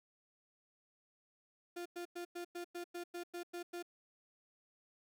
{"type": "tone bursts", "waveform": "35% pulse", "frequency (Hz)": 349.2, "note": "F4", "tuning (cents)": 0, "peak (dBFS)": -40, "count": 11, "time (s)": [1.76, 3.827], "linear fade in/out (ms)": 10, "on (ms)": 97, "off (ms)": 100, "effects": []}